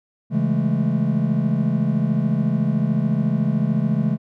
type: chord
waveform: triangle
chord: A major seventh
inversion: first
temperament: just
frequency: 137.5 / 165 / 206.2 / 220 Hz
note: C#3 / E3 / G#3 / A3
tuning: -14 / +2 / -12 / 0 cents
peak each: -21 dBFS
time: 0.3-4.18 s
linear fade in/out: 50 ms
effects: none